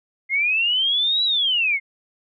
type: linear two-way sweep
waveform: sine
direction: up then down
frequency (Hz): 2093 to 3951 to 2093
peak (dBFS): -17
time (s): 0.29-1.8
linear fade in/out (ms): 50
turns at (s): 1.24
effects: none